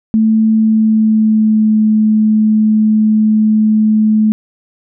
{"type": "tone with pitch glide", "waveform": "sine", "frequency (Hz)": [220, 215.8], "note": ["A3", "A3"], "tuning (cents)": [0, -33], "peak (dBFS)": -7, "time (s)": [0.14, 4.32], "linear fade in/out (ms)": 0, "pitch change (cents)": -33, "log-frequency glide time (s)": [0.51, 1.78], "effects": []}